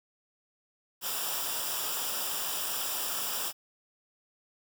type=noise with comb filter; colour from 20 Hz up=white; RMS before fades=-33 dBFS; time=1.01-3.53 s; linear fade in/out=50 ms; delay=0.47 ms; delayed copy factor=-0.7; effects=none